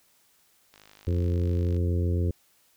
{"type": "click train", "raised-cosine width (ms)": 0.2, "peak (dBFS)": -33, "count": 54, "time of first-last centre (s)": [0.74, 1.765], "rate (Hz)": 51.7}
{"type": "harmonic tone", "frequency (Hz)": 87.31, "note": "F2", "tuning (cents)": 0, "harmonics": [1, 2, 3, 4, 5, 6], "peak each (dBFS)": [-23, -34, -36, -35, -37, -42], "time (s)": [1.07, 2.31], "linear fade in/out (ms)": 5}
{"effects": ["white hiss -64 dBFS RMS until 2.76 s"]}